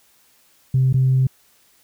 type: tone with dropouts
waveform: sine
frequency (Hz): 130.81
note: C3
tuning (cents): 0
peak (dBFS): -12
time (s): 0.74-1.27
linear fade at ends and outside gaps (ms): 5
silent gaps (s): 0.928-0.941
effects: tanh soft clip ceiling -9 dBFS + white hiss -57 dBFS RMS until 1.83 s